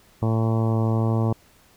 harmonic tone, 112.3 Hz, A2, 36 cents sharp, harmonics 1 / 2 / 3 / 4 / 5 / 6 / 7 / 8 / 9 / 10, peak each -20 / -26 / -30 / -32 / -34 / -36 / -37 / -38 / -39 / -40 dBFS, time 0.22-1.33 s, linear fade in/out 5 ms, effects pink hiss -56 dBFS RMS until 1.76 s

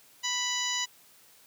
harmonic tone, 987.8 Hz, B5, in tune, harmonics 1 / 2 / 3 / 4 / 5 / 6 / 7, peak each -38 / -35 / -34 / -36 / -39 / -36 / -35 dBFS, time 0.23-0.86 s, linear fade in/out 20 ms, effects white hiss -58 dBFS RMS until 1.46 s + high-pass 80 Hz 12 dB/octave

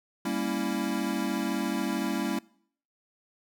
square chord, G diminished seventh, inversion none, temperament equal with one note detuned, 199.19 / 233.1 / 277.2 / 329.6 Hz, G3 / Bb3 / Db4 / Fb4, +28 / 0 / 0 / 0 cents, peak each -34 dBFS, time 0.25-2.39 s, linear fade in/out 5 ms, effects noise-tail reverb RT60 0.6 s tail -23 dB re dry

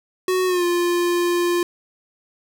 square tone with pitch glide, 370 to 349.4 Hz, F#4 to F4, 0 to +1 cents, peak -18 dBFS, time 0.28-1.63 s, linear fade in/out 2 ms, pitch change -99 cents, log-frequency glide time 0.46-0.64 s, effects none

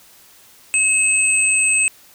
sine tone pair together, 2582 / 8197 Hz, E7 / C9, -37 / -37 cents, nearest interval octave + minor sixth, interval 2000 cents, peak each -16 dBFS, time 0.74-1.88 s, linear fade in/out 0 ms, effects white hiss -48 dBFS RMS until 2.14 s

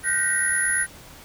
sine tone cluster, 1454 / 1542 / 1872 / 1941 / 10470 Hz, F#6 / G6 / A#6 / B6 / E9, -31 / -29 / +7 / -31 / -13 cents, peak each -30 / -25 / -26 / -30 / -22 dBFS, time 0.03-0.87 s, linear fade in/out 50 ms, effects tanh soft clip ceiling -12 dBFS + pink hiss -45 dBFS RMS until 1.24 s

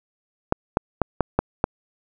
clicks, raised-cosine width 1 ms, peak -3 dBFS, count 6, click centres 0.524 / 0.771 / 1.017 / 1.207 / 1.39 / 1.641 s, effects none

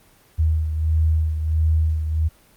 sine beating tone pair, 78.9 / 80.4 Hz, D#2 / E2, +25 / -43 cents, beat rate 1.5 Hz, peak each -17 / -25 dBFS, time 0.38-2.29 s, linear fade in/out 20 ms, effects pink hiss -54 dBFS RMS until 2.56 s + Opus 24 kbps

